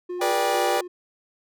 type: tone with tremolo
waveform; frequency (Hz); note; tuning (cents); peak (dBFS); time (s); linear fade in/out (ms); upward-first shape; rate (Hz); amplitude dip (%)
triangle; 357.2; F4; +39; -26; 0.09-0.88; 10; square; 2.2; 45
type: tone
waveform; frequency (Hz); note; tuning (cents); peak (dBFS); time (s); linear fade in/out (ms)
sine; 784; G5; 0; -24; 0.19-0.82; 50
type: chord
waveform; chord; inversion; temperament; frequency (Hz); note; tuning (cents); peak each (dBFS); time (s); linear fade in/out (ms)
sawtooth; G# diminished; none; equal with one note detuned; 415.3 / 484.3 / 587.3; G#4 / B4 / D5; 0 / -34 / 0; -26 / -22 / -22; 0.21-0.81; 5
effects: none